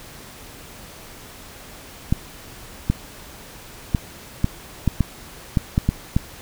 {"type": "clicks", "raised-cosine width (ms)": 5, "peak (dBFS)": -4, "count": 10, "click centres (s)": [2.125, 2.9, 3.948, 4.444, 4.877, 5.007, 5.572, 5.779, 5.89, 6.165], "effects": ["pink hiss -41 dBFS RMS until 6.41 s"]}